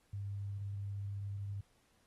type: tone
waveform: sine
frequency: 100 Hz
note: G2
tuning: 35 cents sharp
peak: -38 dBFS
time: 0.13-1.61 s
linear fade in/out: 5 ms
effects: pink hiss -73 dBFS RMS until 2.06 s + AAC 32 kbps